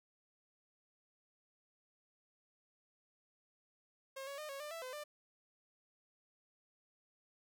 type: tone with pitch steps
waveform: sawtooth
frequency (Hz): 538 / 559 / 608 / 551 / 597 / 661 / 511 / 595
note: C5 / C#5 / D#5 / C#5 / D5 / E5 / C5 / D5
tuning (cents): +48 / +14 / -40 / -11 / +28 / +5 / -41 / +22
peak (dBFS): -40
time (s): 4.16-5.04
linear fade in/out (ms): 10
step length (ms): 110
effects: none